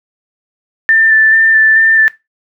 sine tone with vibrato, 1776 Hz, A6, 16 cents sharp, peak -5 dBFS, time 0.89-2.08 s, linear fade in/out 0 ms, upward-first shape square, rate 2.3 Hz, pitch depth 14 cents each way, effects noise-tail reverb RT60 0.2 s tail -18 dB re dry

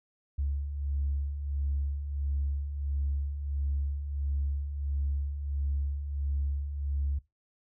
sine beating tone pair, 69.3 / 70.8 Hz, C#2 / C#2, 0 / +37 cents, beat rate 1.5 Hz, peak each -37 / -29 dBFS, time 0.38-7.19 s, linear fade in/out 10 ms, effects noise-tail reverb RT60 0.2 s tail -19 dB re dry + tanh soft clip ceiling -22 dBFS

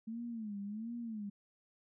sine tone with vibrato, 218.1 Hz, A3, 15 cents flat, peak -39 dBFS, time 0.07-1.3 s, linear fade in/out 10 ms, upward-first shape sine, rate 1.4 Hz, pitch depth 150 cents each way, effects none

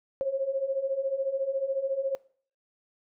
sine beating tone pair, 530 / 544 Hz, C5 / C#5, +22 / -33 cents, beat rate 14 Hz, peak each -32 / -27 dBFS, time 0.21-2.15 s, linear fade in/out 0 ms, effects noise-tail reverb RT60 0.5 s tail -23 dB re dry

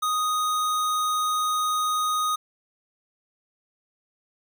square tone, 1244.5 Hz, D#6, in tune, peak -23 dBFS, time 0.02-2.36 s, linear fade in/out 10 ms, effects 10-bit

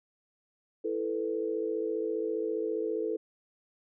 sine chord, E suspended fourth, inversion none, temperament just, 329.6 / 439.5 / 494.4 Hz, E4 / A4 / B4, 0 / -2 / +2 cents, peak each -35 / -31 / -36 dBFS, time 0.84-3.17 s, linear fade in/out 10 ms, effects none

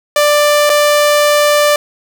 sawtooth tone with dropouts, 590 Hz, D5, 8 cents sharp, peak -4 dBFS, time 0.16-1.76 s, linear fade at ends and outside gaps 2 ms, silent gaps 0.695-0.699 s, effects none

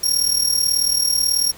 25% pulse tone with amplitude modulation, 5580 Hz, F8, 2 cents flat, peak -8 dBFS, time 0.03-1.52 s, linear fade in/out 10 ms, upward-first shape sine, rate 38.3 Hz, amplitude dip 70%, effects pink hiss -42 dBFS RMS until 1.57 s

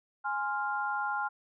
sine chord, F minor, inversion first, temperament equal, 830.6 / 1046.5 / 1396.9 Hz, Ab5 / C6 / F6, 0 / 0 / 0 cents, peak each -33 / -37 / -33 dBFS, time 0.24-1.29 s, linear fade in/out 20 ms, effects none

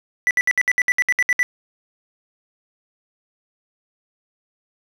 triangle tone bursts, 1975.5 Hz, B6, in tune, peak -12 dBFS, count 12, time 0.27-1.43 s, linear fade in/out 0 ms, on 38 ms, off 64 ms, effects none

